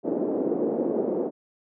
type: band-pass noise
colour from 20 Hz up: white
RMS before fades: -26 dBFS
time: 0.03-1.31 s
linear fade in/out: 50 ms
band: 250 to 460 Hz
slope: 24 dB/octave
effects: none